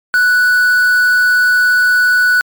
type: tone with quantisation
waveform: triangle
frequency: 1481 Hz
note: F#6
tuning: 1 cent sharp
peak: -6 dBFS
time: 0.14-2.41 s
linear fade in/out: 0 ms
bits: 4
effects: MP3 96 kbps